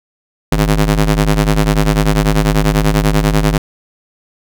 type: ring-modulated tone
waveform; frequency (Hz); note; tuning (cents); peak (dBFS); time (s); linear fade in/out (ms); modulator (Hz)
sawtooth; 103.83; G#2; 0; -3; 0.52-3.58; 5; 57
effects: none